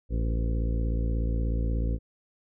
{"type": "harmonic tone with a mistuned harmonic", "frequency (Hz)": 56.6, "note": "A1", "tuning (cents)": 50, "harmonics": [1, 2, 3, 4, 5, 6, 7, 8, 9], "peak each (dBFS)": [-25, -33, -38, -39, -39, -46, -46, -45, -44], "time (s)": [0.09, 1.99], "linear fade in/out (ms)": 50, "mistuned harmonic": 8, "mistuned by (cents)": 42, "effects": []}